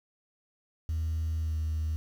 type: tone with pitch glide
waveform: sine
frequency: 80.1 to 78.59 Hz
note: E2 to D#2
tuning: -49 to +18 cents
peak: -26 dBFS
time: 0.89-1.96 s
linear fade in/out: 0 ms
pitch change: -33 cents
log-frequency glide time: 1.39-1.55 s
effects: tanh soft clip ceiling -26 dBFS + 9-bit